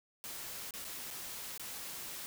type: noise with dropouts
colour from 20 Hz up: white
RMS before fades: -44 dBFS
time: 0.24-2.26 s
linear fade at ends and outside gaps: 0 ms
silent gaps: 0.708-0.738 / 0.844-0.849 / 1.105-1.11 / 1.577-1.596 s
effects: none